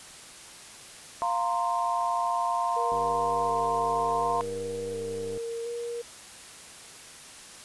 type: chord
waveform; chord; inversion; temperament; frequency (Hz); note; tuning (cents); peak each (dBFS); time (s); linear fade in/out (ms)
sine; F suspended fourth; none; equal with one note detuned; 698.5 / 927 / 1046.5; F5 / Bb5 / C6; 0 / -10 / 0; -29; 1.22-4.41; 0
type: tone with vibrato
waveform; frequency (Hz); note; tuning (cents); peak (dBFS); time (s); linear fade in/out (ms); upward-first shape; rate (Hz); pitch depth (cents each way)
sine; 467.6; A#4; +5; -31; 2.76-6.02; 10; square; 0.69; 17
type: click train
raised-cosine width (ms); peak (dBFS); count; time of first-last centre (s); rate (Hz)
2; -30; 244; 2.92-5.375; 99
effects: white hiss -46 dBFS RMS until 7.64 s + resampled to 24000 Hz